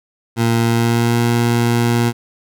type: tone with pitch glide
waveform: 20% pulse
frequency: 116 to 118.37 Hz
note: A#2 to A#2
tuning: -8 to +27 cents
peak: -8 dBFS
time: 0.36-2.13 s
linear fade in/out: 50 ms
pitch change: +35 cents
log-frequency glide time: 0.63-1.21 s
effects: none